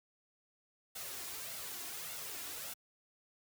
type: noise with flanger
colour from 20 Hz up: white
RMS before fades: -44 dBFS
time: 0.95-2.74 s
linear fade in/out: 10 ms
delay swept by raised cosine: 1.4 to 2.9 ms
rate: 1.7 Hz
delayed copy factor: +0.55
effects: high-pass 80 Hz 12 dB/octave